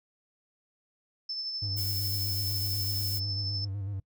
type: tone with tremolo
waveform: sine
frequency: 5274 Hz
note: E8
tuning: in tune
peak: -31 dBFS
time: 1.29-3.65 s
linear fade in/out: 5 ms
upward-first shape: sine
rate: 12 Hz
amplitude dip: 35%
type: tone with vibrato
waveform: triangle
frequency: 99.1 Hz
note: G2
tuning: 19 cents sharp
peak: -30 dBFS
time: 1.62-4 s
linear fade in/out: 5 ms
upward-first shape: square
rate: 8 Hz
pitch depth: 48 cents each way
type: noise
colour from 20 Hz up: violet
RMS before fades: -36 dBFS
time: 1.76-3.2 s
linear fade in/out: 20 ms
effects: noise-tail reverb RT60 0.1 s tail -23 dB re dry